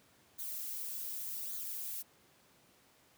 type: noise with flanger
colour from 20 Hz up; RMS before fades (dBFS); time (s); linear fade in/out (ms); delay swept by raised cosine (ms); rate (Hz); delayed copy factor
violet; -41; 0.38-2.03; 20; 0.37 to 3.67; 0.86; -0.7
effects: pink hiss -66 dBFS RMS until 3.17 s + high-pass 100 Hz 12 dB/octave